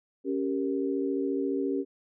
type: chord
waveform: sine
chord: G diminished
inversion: second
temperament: equal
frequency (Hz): 277.2 / 392 / 466.2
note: Db4 / G4 / Bb4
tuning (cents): 0 / 0 / 0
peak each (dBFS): -29 / -30 / -35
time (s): 0.24-1.85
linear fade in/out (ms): 50
effects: none